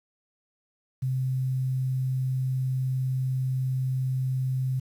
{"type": "tone with quantisation", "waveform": "sine", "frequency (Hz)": 130.2, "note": "C3", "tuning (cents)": -8, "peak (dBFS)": -24, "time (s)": [1.02, 4.8], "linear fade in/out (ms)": 10, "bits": 9, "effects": []}